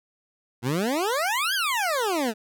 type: exponential two-way sweep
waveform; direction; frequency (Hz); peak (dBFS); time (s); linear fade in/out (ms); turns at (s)
20% pulse; up then down; 113.1 to 1678 to 205.6; -18; 0.62-2.34; 50; 1.54
effects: none